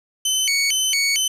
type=tone with vibrato; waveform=20% pulse; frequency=2607 Hz; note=E7; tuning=20 cents flat; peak=-12 dBFS; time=0.25-1.28 s; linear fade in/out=5 ms; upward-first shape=square; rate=2.2 Hz; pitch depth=270 cents each way; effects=resampled to 32000 Hz + 8-bit